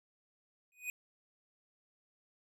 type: tone with exponential growth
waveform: square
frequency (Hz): 2489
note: D#7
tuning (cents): 0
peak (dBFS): -34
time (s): 0.72-0.9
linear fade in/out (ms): 1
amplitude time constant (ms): 37
effects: none